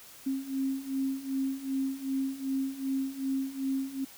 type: beating tone pair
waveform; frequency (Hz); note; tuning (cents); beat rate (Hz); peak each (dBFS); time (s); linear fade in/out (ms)
sine; 266.9 / 269.5; C4 / C#4; +35 / -49; 2.6; -34 / -31; 0.26-4.05; 10
effects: white hiss -51 dBFS RMS until 4.17 s